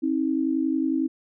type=tone pair together; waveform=sine; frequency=267.6 / 318.6 Hz; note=C4 / D#4; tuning=+39 / +41 cents; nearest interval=minor third; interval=302 cents; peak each=-24 dBFS; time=0.02-1.08 s; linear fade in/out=20 ms; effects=none